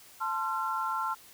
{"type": "chord", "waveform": "sine", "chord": "F major", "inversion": "first", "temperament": "equal with one note detuned", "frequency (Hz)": [880, 1046.5, 1364.2], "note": ["A5", "C6", "F6"], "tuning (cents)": [0, 0, -41], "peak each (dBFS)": [-34, -34, -32], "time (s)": [0.2, 1.15], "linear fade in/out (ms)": 20, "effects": ["white hiss -54 dBFS RMS until 1.33 s"]}